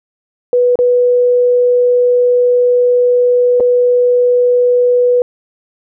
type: tone with dropouts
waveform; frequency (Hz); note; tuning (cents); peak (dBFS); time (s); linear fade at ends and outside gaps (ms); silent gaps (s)
sine; 491.5; B4; -8; -7; 0.53-5.22; 1; 0.756-0.789 / 3.6-3.605
effects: none